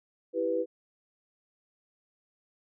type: chord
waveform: sine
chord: E minor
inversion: none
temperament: equal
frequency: 329.6 / 392 / 493.9 Hz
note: E4 / G4 / B4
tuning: 0 / 0 / 0 cents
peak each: -33 / -33 / -28 dBFS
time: 0.33-0.66 s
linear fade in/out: 50 ms
effects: none